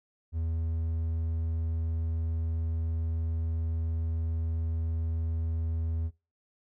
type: tone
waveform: triangle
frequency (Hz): 81.5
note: E2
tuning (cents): -19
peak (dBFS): -26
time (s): 0.32-6.11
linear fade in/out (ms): 50
effects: noise-tail reverb RT60 0.3 s tail -23 dB re dry